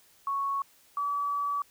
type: tone pair in turn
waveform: sine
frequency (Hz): 1108.7 / 1145.8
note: C#6 / D6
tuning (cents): 0 / -43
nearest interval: minor second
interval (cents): 57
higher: second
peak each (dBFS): -27 / -27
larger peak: neither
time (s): 0.27-0.62 / 0.97-1.62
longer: second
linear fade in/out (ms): 2
effects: white hiss -61 dBFS RMS until 1.7 s